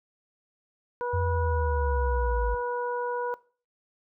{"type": "harmonic tone", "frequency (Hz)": 486.8, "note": "B4", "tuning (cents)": -25, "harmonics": [1, 2, 3], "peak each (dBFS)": [-30, -32, -39], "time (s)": [1.01, 3.34], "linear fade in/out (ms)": 0}
{"type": "linear sweep", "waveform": "sine", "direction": "down", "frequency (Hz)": [91.2, 51.91], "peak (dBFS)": -25, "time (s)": [1.13, 2.55], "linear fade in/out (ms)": 10}
{"effects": ["noise-tail reverb RT60 0.4 s tail -20 dB re dry"]}